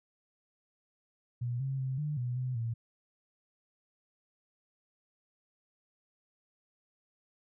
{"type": "tone with pitch steps", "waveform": "sine", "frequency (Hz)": [121.1, 134.7, 131.4, 149.4, 123.1, 127.4, 115.4], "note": ["B2", "C#3", "C3", "D3", "B2", "C3", "A#2"], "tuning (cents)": [-34, -49, 8, 30, -5, -46, -17], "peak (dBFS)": -31, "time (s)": [1.41, 2.74], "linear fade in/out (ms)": 10, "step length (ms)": 190, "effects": []}